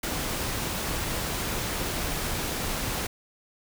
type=noise; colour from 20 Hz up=pink; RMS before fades=-30 dBFS; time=0.03-3.07 s; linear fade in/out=5 ms; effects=none